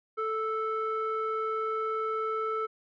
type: tone with low-pass filter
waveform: square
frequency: 439.4 Hz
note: A4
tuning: 2 cents flat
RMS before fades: -31 dBFS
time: 0.17-2.67 s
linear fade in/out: 20 ms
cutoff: 1500 Hz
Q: 5.8
effects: none